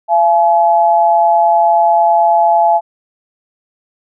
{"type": "tone pair together", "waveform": "sine", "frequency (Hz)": [681, 851.8], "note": ["F5", "G#5"], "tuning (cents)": [-44, 44], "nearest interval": "major third", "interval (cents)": 388, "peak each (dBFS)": -10, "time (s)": [0.08, 2.81], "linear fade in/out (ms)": 50, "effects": []}